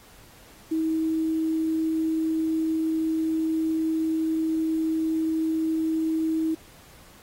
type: tone with quantisation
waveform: sine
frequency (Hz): 320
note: D#4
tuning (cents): +49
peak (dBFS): -22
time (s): 0.71-6.55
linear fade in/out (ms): 10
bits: 8
effects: pink hiss -52 dBFS RMS until 7.22 s + AAC 48 kbps